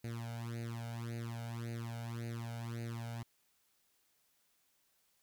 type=tone with flanger; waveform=sawtooth; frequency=116.54 Hz; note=A#2; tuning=in tune; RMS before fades=-42 dBFS; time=0.04-3.23 s; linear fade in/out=5 ms; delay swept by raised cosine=0.45 to 1.37 ms; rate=1.8 Hz; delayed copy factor=+0.95; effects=white hiss -75 dBFS RMS until 5.22 s